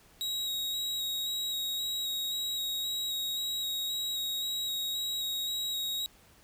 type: tone with vibrato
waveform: 40% pulse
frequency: 3811 Hz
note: A#7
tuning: 38 cents sharp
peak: -30 dBFS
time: 0.21-6.06 s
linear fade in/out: 0 ms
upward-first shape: square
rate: 1.9 Hz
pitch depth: 11 cents each way
effects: pink hiss -60 dBFS RMS until 6.43 s